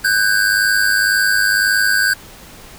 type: tone pair together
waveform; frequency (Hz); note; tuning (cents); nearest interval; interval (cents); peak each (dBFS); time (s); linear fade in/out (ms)
square; 1508 / 1609.9; F#6 / G6; +32 / +46; minor second; 114; -16; 0.04-2.14; 10
effects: pink hiss -39 dBFS RMS until 2.78 s